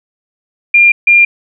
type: tone pair in turn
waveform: sine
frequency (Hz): 2399 / 2399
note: D7 / D7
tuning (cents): +36 / +36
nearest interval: unison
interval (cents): 0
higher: neither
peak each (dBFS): -3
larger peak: neither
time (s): 0.74-0.92 / 1.07-1.25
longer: neither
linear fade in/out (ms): 5
effects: none